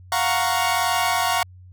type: chord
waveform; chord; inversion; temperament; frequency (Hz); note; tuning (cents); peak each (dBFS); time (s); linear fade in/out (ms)
sawtooth; Gb major seventh; third; equal; 698.5 / 740 / 932.3 / 1108.7; F5 / Gb5 / Bb5 / Db6; 0 / 0 / 0 / 0; -21; 0.12-1.43; 2
effects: added 91 Hz sine -42 dBFS peak until 1.72 s